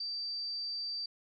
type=tone; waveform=sine; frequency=4656 Hz; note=D8; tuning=16 cents flat; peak=-35 dBFS; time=0-1.06 s; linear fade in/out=5 ms; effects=none